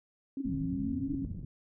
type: tone with pitch glide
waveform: sine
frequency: 270 to 272.2 Hz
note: C#4 to C#4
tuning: -45 to -31 cents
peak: -33 dBFS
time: 0.37-1.25 s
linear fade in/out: 2 ms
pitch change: +14 cents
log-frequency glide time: 0.7-1.09 s
type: exponential two-way sweep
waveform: sine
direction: down then up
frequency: 311.1 to 145.3 to 311.1 Hz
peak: -35 dBFS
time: 0.4-1.15 s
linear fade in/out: 5 ms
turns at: 0.55 s
type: low-pass noise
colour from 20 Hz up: white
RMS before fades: -40 dBFS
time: 0.45-1.45 s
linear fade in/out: 5 ms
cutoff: 190 Hz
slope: 24 dB/octave
effects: none